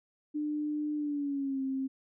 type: tone with pitch glide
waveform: sine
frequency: 299.3 to 266.6 Hz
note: D4 to C4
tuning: +33 to +33 cents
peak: -30 dBFS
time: 0.34-1.88 s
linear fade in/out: 20 ms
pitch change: -200 cents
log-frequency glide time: 0.96-1.62 s
effects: none